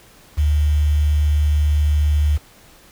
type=tone with quantisation; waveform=sine; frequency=74.4 Hz; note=D2; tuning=23 cents sharp; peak=-13 dBFS; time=0.37-2.38 s; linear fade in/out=20 ms; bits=6; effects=pink hiss -48 dBFS RMS until 2.91 s